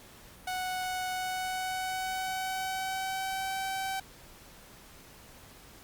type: tone with pitch glide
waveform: sawtooth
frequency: 739 to 769 Hz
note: F#5 to G5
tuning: -2 to -33 cents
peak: -28 dBFS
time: 0.47-4 s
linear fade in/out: 5 ms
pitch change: +69 cents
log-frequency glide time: 1.1-3.57 s
effects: pink hiss -53 dBFS RMS until 5.83 s + Opus 48 kbps